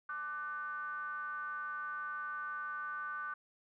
triangle ring-modulated tone, 161 Hz, E3, 41 cents flat, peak -33 dBFS, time 0.09-3.34 s, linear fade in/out 5 ms, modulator 1340 Hz, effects none

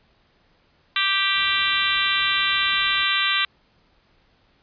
harmonic tone, 392 Hz, G4, in tune, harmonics 3 / 4 / 5 / 6 / 7 / 8 / 9 / 10, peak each -27 / -27 / -27 / -27 / -27 / -27 / -27 / -27 dBFS, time 0.96-3.45 s, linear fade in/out 2 ms
pink noise, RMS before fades -46 dBFS, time 1.36-3.04 s, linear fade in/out 0 ms
effects pink hiss -61 dBFS RMS until 4.62 s + resampled to 11025 Hz

